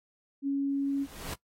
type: tone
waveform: sine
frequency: 277.8 Hz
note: C#4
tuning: 4 cents sharp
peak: -26 dBFS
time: 0.42-1.07 s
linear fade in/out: 50 ms
type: noise with exponential growth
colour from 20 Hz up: pink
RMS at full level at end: -36 dBFS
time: 0.69-1.34 s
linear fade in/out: 5 ms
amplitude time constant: 140 ms
effects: noise-tail reverb RT60 0.1 s tail -18 dB re dry + AAC 48 kbps